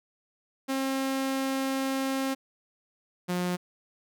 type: tone pair in turn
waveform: sawtooth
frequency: 267.9 / 178.8 Hz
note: C4 / F3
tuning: +41 / +41 cents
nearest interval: perfect fifth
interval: 700 cents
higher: first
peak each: -23 dBFS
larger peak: neither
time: 0.68-2.35 / 3.28-3.57 s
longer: first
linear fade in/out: 20 ms
effects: none